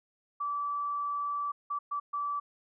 sine tone bursts at uneven times, 1157 Hz, D6, 26 cents flat, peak -30 dBFS, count 4, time 0.4-1.52 / 1.7-1.79 / 1.91-2 / 2.13-2.4 s, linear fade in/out 10 ms, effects none

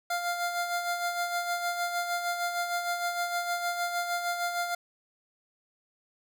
25% pulse tone with tremolo, 699 Hz, F5, 1 cent sharp, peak -23 dBFS, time 0.1-4.75 s, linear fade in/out 5 ms, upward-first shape sine, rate 6.5 Hz, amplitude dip 50%, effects none

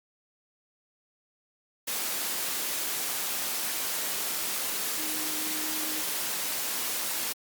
sine tone in noise, 310.5 Hz, D#4, 3 cents flat, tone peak -39 dBFS, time 4.97-6.02 s, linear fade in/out 10 ms, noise white, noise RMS -31 dBFS, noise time 1.87-7.33 s, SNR -11 dB, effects high-pass 200 Hz 12 dB/octave + Opus 48 kbps

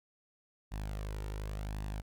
sawtooth tone with flanger, 51.6 Hz, G#1, 10 cents flat, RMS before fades -39 dBFS, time 0.71-2.02 s, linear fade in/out 20 ms, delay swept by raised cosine 1.1 to 2.2 ms, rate 0.9 Hz, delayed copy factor +0.5, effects none

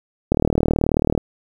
click train, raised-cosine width 2 ms, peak -3 dBFS, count 34, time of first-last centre 0.32-1.177 s, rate 38.5 Hz, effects 7-bit

